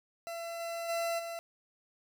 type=tone with level steps; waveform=40% pulse; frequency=674 Hz; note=E5; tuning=38 cents sharp; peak=-37 / -35 / -30 / -37 dBFS; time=0.27-1.39 s; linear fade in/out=0 ms; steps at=0.59 / 0.88 / 1.18 s; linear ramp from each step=20 ms; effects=none